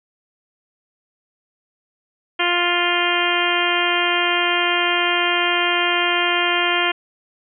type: harmonic tone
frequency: 350.3 Hz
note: F4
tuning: 5 cents sharp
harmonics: 1 / 2 / 3 / 4 / 5 / 6 / 7 / 8 / 9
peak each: -25 / -25 / -25 / -25 / -25 / -25 / -25 / -25 / -25 dBFS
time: 2.39-6.92 s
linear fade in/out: 10 ms
effects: none